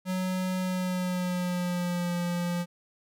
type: tone with pitch glide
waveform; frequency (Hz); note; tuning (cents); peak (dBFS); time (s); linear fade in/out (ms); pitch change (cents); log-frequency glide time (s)
square; 185 to 174.72; F#3 to F3; 0 to +1; -28; 0.05-2.66; 50; -99; 0.59-2.16
effects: none